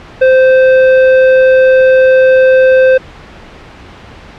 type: tone with tanh clipping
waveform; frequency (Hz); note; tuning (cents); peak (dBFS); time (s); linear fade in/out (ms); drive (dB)
triangle; 520; C5; -11; -5; 0.21-2.98; 10; 16
effects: pink hiss -33 dBFS RMS until 4.38 s + low-pass 3000 Hz 12 dB/octave